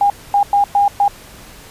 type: tone bursts at uneven times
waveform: sine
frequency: 809 Hz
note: G#5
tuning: 46 cents flat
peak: -9 dBFS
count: 5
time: 0.01-0.1 / 0.34-0.43 / 0.53-0.64 / 0.75-0.88 / 1-1.08 s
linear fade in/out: 2 ms
effects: pink hiss -39 dBFS RMS until 1.7 s + resampled to 32000 Hz